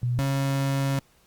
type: tone pair in turn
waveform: sine / 35% pulse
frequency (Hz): 122.2 / 137.16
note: B2 / C#3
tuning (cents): -18 / -18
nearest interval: major second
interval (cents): 200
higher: second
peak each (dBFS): -22 / -21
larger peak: second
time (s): 0.03-0.19 / 0.19-0.99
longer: second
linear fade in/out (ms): 0
effects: pink hiss -61 dBFS RMS until 1.26 s + Opus 48 kbps